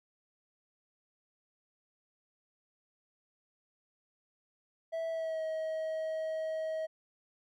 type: tone with pitch glide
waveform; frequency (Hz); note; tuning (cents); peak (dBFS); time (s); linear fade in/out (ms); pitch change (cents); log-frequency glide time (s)
triangle; 655 to 635.6; E5 to D#5; -11 to +37; -31; 4.92-6.87; 20; -52; 5.1-5.43
effects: none